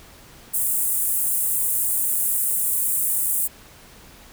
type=high-pass noise; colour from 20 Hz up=pink; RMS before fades=-22 dBFS; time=0.53-3.48 s; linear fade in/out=20 ms; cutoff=8400 Hz; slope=48 dB/octave; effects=pink hiss -47 dBFS RMS until 4.32 s